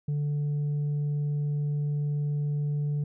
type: tone with tanh clipping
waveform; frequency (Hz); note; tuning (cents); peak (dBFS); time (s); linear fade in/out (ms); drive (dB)
triangle; 146.5; D3; -4; -26; 0.08-3.04; 5; 7
effects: none